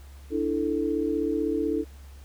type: chord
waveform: sine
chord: D suspended second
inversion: none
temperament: equal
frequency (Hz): 293.7 / 329.6 / 440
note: D4 / E4 / A4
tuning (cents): 0 / 0 / 0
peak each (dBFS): -28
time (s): 0.3-1.85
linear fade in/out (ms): 50
effects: added 69 Hz sine -43 dBFS peak until 2.24 s + pink hiss -56 dBFS RMS until 2.24 s